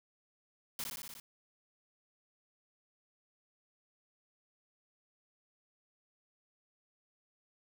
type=noise with echo; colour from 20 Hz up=white; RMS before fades=-39 dBFS; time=0.79-0.84 s; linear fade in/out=2 ms; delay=60 ms; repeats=6; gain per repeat=-2 dB; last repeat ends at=1.2 s; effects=none